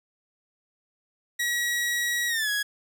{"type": "tone with pitch glide", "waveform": "sawtooth", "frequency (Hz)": [1915, 1667.1], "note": ["A#6", "G#6"], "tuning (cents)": [46, 6], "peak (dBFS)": -21, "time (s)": [1.39, 2.63], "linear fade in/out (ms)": 10, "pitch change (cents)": -240, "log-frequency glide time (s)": [2.28, 2.5], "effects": []}